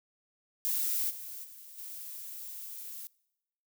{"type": "noise with level steps", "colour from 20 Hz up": "violet", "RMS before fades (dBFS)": [-31, -43, -50, -43], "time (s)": [0.65, 3.07], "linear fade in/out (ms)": 0, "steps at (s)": [1.09, 1.43, 1.77], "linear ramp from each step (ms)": 20, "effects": ["noise-tail reverb RT60 0.9 s tail -24 dB re dry"]}